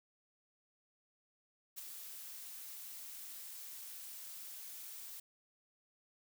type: noise with ADSR envelope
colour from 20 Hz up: blue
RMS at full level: -44 dBFS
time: 1.76-5.2 s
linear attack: 25 ms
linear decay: 15 ms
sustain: -5 dB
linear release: 5 ms
effects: none